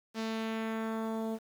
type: tone with low-pass filter sweep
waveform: sawtooth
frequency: 222.7 Hz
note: A3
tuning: 21 cents sharp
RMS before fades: -35 dBFS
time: 0.14-1.39 s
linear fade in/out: 50 ms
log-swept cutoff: 5600 to 620 Hz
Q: 1.3
effects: 9-bit